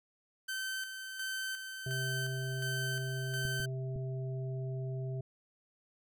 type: tone with tremolo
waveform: sawtooth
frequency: 1542 Hz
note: G6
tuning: 29 cents flat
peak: -32 dBFS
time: 0.48-3.66 s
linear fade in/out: 10 ms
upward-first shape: square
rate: 1.4 Hz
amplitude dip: 50%
type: harmonic tone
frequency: 130.81 Hz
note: C3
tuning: in tune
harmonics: 1 / 3 / 5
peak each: -35 / -45 / -49 dBFS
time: 1.86-5.21 s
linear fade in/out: 5 ms
type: clicks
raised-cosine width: 5 ms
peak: -30 dBFS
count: 3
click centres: 3.452 / 3.601 / 3.96 s
effects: none